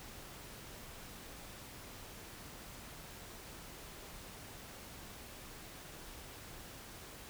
silence, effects pink hiss -51 dBFS RMS until 7.29 s

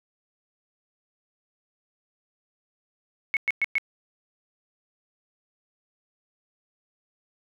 sine tone bursts, 2200 Hz, C#7, 14 cents flat, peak -20 dBFS, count 4, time 3.34-3.782 s, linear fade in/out 0 ms, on 28 ms, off 110 ms, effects none

